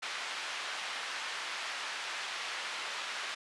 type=band-pass noise; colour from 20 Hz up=pink; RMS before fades=-39 dBFS; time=0.02-3.35 s; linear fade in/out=10 ms; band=1200 to 4200 Hz; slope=12 dB/octave; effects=resampled to 24000 Hz